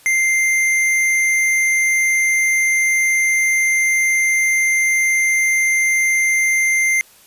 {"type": "tone with hard clipping", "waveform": "sine", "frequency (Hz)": 2093, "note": "C7", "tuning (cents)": 0, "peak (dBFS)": -15, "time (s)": [0.06, 7.01], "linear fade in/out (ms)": 0, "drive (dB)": 13, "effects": ["white hiss -48 dBFS RMS until 7.26 s", "resampled to 32000 Hz"]}